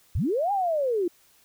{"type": "linear two-way sweep", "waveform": "sine", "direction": "up then down", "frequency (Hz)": [50.8, 825, 330.2], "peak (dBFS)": -22, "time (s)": [0.15, 1.08], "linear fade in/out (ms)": 5, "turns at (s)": 0.52, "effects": ["white hiss -60 dBFS RMS until 1.44 s"]}